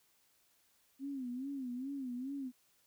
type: tone with vibrato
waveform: sine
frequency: 261.6 Hz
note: C4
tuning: in tune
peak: -38 dBFS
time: 0.99-2.52 s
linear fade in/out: 50 ms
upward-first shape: sine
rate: 2.4 Hz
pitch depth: 130 cents each way
effects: white hiss -72 dBFS RMS until 2.86 s